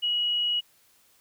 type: tone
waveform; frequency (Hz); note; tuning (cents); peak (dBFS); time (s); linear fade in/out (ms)
sine; 2910; F#7; -29; -23; 0.02-0.61; 20
effects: white hiss -62 dBFS RMS until 1.2 s